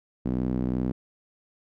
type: tone with band-pass filter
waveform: sawtooth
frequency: 62.8 Hz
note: B1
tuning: 30 cents sharp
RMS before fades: -27 dBFS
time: 0.25-0.92 s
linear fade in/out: 10 ms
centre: 240 Hz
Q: 2
effects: none